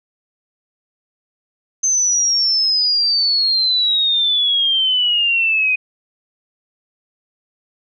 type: exponential sweep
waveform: sine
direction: down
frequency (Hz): 6272 to 2489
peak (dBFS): -13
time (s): 1.83-5.76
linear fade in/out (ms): 10
effects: none